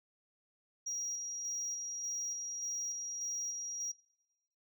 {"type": "tone with tremolo", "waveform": "sine", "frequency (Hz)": 5710, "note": "F8", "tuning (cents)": 37, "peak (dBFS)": -34, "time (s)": [0.86, 3.92], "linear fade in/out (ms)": 10, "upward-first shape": "square", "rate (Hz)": 1.7, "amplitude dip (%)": 35, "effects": ["noise-tail reverb RT60 0.9 s tail -20 dB re dry", "tanh soft clip ceiling -33 dBFS"]}